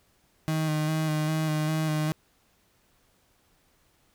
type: tone with vibrato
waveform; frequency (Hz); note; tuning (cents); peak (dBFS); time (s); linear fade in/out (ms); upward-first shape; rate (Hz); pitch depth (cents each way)
35% pulse; 155.56; D#3; 0; -23; 0.48-2.12; 0; square; 2.5; 22
effects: pink hiss -66 dBFS RMS until 4.14 s